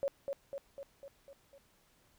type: tone with echo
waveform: sine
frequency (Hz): 554.4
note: C#5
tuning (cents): 0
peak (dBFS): -30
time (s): 0.03-0.08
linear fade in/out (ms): 0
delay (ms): 250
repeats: 6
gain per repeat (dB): -4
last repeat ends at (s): 1.58
effects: pink hiss -69 dBFS RMS until 2.18 s